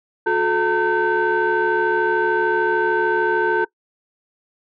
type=tone cluster; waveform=sine; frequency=359.9 / 433.3 / 908 / 1536 Hz; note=F#4 / A4 / A#5 / G6; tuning=-48 / -27 / -46 / -36 cents; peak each=-20 dBFS; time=0.26-3.65 s; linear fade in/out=10 ms; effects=noise-tail reverb RT60 0.1 s tail -22 dB re dry + tanh soft clip ceiling -10 dBFS